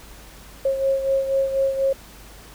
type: beating tone pair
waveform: sine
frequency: 540 / 544.1 Hz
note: C#5 / C#5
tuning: -45 / -32 cents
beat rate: 4.1 Hz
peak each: -19 / -26 dBFS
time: 0.65-1.93 s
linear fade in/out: 5 ms
effects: added 50 Hz sine -45 dBFS peak until 2.54 s + pink hiss -45 dBFS RMS until 2.54 s